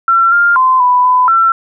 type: tone with pitch steps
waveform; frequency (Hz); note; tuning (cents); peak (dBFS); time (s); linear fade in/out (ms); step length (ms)
sine; 1355 / 1401 / 1031 / 992 / 1003 / 1347; E6 / F6 / C6 / B5 / B5 / E6; +47 / +5 / -26 / +7 / +26 / +37; -6; 0.08-1.52; 2; 240
effects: none